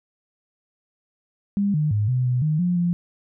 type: tone with pitch steps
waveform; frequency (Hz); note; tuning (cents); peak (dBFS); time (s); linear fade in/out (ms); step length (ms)
sine; 201.1 / 151.6 / 104.7 / 126.8 / 124.9 / 153.9 / 177.6 / 174; G3 / D#3 / G#2 / B2 / B2 / D#3 / F3 / F3; +44 / -45 / +15 / +46 / +20 / -19 / +29 / -6; -18; 1.57-2.93; 0; 170
effects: none